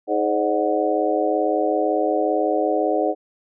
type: harmonic tone with a mistuned harmonic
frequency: 105.4 Hz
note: G#2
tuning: 26 cents sharp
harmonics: 3 / 4 / 5 / 6 / 7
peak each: -24 / -24 / -24 / -24 / -24 dBFS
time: 0.07-3.15 s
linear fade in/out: 50 ms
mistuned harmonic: 6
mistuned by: -77 cents
effects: none